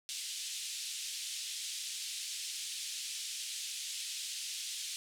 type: band-pass noise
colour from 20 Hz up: pink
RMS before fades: -41 dBFS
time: 0.09-4.96 s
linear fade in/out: 0 ms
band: 3000 to 9700 Hz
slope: 24 dB/octave
effects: none